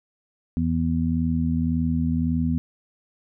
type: harmonic tone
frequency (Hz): 81.8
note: E2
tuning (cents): -13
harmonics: 1 / 2 / 3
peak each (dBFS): -26 / -25 / -23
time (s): 0.57-2.58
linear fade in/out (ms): 0
effects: none